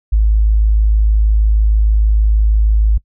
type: tone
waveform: sine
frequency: 53.2 Hz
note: G#1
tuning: 42 cents sharp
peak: -8 dBFS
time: 0.12-2.98 s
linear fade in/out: 10 ms
effects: noise-tail reverb RT60 0.1 s tail -22 dB re dry